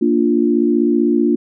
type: chord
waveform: sine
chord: Bb major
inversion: none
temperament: equal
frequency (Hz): 233.1 / 293.7 / 349.2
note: Bb3 / D4 / F4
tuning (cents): 0 / 0 / 0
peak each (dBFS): -16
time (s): 0.01-1.36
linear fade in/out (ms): 10
effects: none